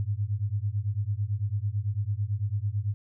sine beating tone pair, 98.4 / 107.4 Hz, G2 / A2, +7 / -41 cents, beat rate 9 Hz, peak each -29 dBFS, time 0-2.94 s, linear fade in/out 0 ms, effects none

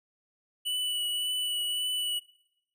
square tone with vibrato, 2960 Hz, F#7, in tune, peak -29 dBFS, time 0.65-2.2 s, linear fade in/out 20 ms, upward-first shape triangle, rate 1.8 Hz, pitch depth 18 cents each way, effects noise-tail reverb RT60 0.9 s tail -24 dB re dry

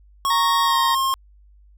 square tone with pitch glide, 1100 to 1068.7 Hz, C#6 to C6, -14 to +36 cents, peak -19 dBFS, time 0.25-1.14 s, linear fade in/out 0 ms, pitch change -50 cents, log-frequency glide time 0.64-0.77 s
harmonic tone, 932.3 Hz, A#5, in tune, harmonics 1 / 2 / 4 / 5, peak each -21 / -28 / -27 / -33 dBFS, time 0.3-0.95 s, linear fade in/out 5 ms
effects added 50 Hz sine -48 dBFS peak until 1.77 s

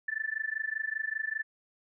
sine tone with amplitude modulation, 1759 Hz, A6, 1 cent flat, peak -27 dBFS, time 0.08-1.43 s, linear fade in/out 5 ms, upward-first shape sine, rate 25.1 Hz, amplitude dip 95%, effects none

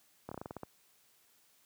slowing click train, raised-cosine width 1 ms, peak -27 dBFS, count 9, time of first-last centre 0.29-0.633 s, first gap 25 ms, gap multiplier 1.15, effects white hiss -68 dBFS RMS until 1.65 s + high-pass 80 Hz 12 dB/octave

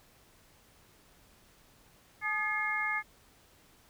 harmonic tone with a mistuned harmonic, 427.3 Hz, G#4, 49 cents sharp, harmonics 2 / 3 / 4 / 5, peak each -39 / -37 / -35 / -32 dBFS, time 2.21-3.03 s, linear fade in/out 50 ms, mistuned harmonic 3, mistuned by -73 cents, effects pink hiss -62 dBFS RMS until 3.89 s

